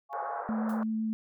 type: chord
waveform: sine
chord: Db major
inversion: first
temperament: just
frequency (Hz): 693 / 831.5 / 1108.7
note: F5 / Ab5 / Db6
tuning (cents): -14 / +2 / 0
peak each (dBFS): -39 / -36 / -40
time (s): 0.09-0.45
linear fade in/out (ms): 50
type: band-pass noise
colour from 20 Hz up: pink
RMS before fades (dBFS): -39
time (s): 0.13-0.83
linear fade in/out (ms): 0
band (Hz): 470 to 1500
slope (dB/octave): 48
type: tone with vibrato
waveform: sine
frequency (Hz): 220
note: A3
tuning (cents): 0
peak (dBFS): -28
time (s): 0.49-1.13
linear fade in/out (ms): 0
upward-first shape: sine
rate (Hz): 7.9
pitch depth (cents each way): 8
type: noise with exponential decay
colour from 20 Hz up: blue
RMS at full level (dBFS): -48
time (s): 0.69-0.86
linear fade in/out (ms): 5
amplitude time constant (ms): 35
effects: none